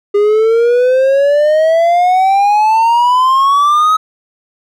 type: exponential sweep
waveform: triangle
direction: up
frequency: 405.3 to 1281 Hz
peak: -5 dBFS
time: 0.14-3.97 s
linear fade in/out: 10 ms
effects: none